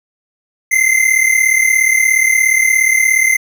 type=tone pair together; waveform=square; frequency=2056 / 2093 Hz; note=C7 / C7; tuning=-31 / 0 cents; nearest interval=unison; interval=31 cents; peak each=-13 dBFS; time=0.71-3.37 s; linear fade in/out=10 ms; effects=none